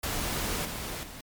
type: noise with level steps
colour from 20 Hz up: pink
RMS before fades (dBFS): -31 / -36 / -44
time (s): 0.03-1.21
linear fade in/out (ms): 5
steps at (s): 0.65 / 1.03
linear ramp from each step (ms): 2
effects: MP3 96 kbps